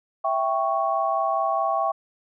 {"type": "chord", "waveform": "sine", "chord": "C# diminished", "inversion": "first", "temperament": "equal", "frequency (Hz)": [659.3, 784, 1108.7], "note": ["E5", "G5", "C#6"], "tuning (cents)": [0, 0, 0], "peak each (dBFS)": -25, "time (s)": [0.24, 1.92], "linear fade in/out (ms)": 10, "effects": []}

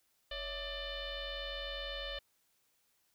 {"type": "tone with frequency modulation", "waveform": "sine", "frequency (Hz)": 1774, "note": "A6", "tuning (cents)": 14, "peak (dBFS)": -38, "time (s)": [0.31, 2.19], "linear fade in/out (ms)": 5, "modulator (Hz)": 606, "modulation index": 3.4, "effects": ["white hiss -75 dBFS RMS until 3.14 s"]}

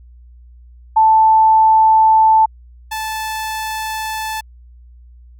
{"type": "tone pair in turn", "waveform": ["sine", "sawtooth"], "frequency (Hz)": [880, 874.4], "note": ["A5", "A5"], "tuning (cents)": [0, -11], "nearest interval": "unison", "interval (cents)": 11, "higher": "first", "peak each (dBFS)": [-7, -17], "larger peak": "first", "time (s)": [[0.96, 2.46], [2.91, 4.41]], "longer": "neither", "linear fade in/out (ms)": 10, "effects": ["added 60 Hz sine -39 dBFS peak until 5.39 s"]}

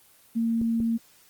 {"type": "tone", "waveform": "sine", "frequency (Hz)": 229.1, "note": "A#3", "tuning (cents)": -30, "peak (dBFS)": -22, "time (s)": [0.35, 0.98], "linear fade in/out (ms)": 20}
{"type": "clicks", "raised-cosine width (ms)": 3, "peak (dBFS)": -22, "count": 2, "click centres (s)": [0.615, 0.803]}
{"effects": ["white hiss -57 dBFS RMS until 1.29 s", "Opus 24 kbps"]}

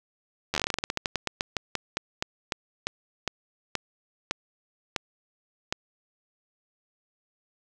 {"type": "slowing click train", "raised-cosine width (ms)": 0.2, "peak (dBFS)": -9, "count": 29, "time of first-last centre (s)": [0.54, 5.725], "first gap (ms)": 11, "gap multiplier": 1.17, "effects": []}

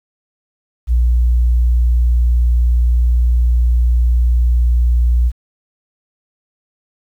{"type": "tone", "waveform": "sine", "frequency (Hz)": 59.8, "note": "A#1", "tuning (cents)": 45, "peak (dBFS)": -8, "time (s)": [0.87, 5.32], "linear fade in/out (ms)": 50, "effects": ["tanh soft clip ceiling -6 dBFS", "8-bit"]}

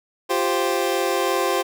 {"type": "chord", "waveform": "25% pulse", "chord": "F suspended second", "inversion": "none", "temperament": "equal", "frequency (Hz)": [349.2, 392, 523.3], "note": ["F4", "G4", "C5"], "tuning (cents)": [0, 0, 0], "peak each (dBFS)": [-21, -20, -20], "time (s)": [0.29, 1.63], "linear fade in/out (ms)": 20, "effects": []}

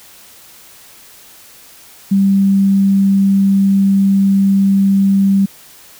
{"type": "tone", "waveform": "sine", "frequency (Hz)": 196, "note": "G3", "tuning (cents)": 0, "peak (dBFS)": -8, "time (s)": [2.11, 5.46], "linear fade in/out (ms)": 10, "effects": ["white hiss -41 dBFS RMS until 5.99 s"]}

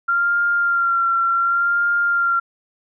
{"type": "tone with vibrato", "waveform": "sine", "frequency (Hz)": 1383, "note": "F6", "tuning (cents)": -17, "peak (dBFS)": -15, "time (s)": [0.08, 2.4], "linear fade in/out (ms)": 10, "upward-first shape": "sine", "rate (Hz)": 0.68, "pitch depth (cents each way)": 26, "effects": []}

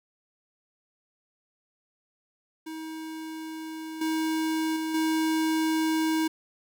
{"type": "tone with level steps", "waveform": "square", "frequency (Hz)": 318.1, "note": "D#4", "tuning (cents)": 38, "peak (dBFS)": [-36, -26, -29, -24], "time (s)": [2.66, 6.28], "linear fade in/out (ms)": 10, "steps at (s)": [4.01, 4.76, 4.94], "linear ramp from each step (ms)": 5, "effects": ["10-bit"]}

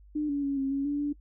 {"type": "tone with pitch steps", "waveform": "sine", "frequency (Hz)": [300, 284.6, 278.7, 270.7, 276.7, 288.2, 290.5], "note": ["D4", "C#4", "C#4", "C#4", "C#4", "D4", "D4"], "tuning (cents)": [37, 46, 9, -41, -3, -33, -19], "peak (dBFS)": -26, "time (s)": [0.15, 1.13], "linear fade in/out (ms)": 10, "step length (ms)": 140, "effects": ["noise-tail reverb RT60 0.1 s tail -22 dB re dry", "added 50 Hz sine -51 dBFS peak until 1.2 s"]}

